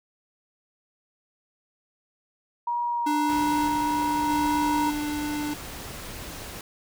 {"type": "tone with vibrato", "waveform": "sine", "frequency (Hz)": 950, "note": "A#5", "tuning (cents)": 33, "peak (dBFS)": -24, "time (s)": [2.67, 4.9], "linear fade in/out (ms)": 5, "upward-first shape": "sine", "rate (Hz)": 1.7, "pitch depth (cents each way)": 10}
{"type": "tone with tremolo", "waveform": "square", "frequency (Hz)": 296.8, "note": "D4", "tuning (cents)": 18, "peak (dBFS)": -25, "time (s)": [3.06, 5.54], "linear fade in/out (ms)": 10, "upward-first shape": "square", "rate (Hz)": 0.81, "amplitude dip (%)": 30}
{"type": "noise", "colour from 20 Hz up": "pink", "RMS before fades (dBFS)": -38, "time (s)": [3.29, 6.61], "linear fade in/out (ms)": 2}
{"effects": []}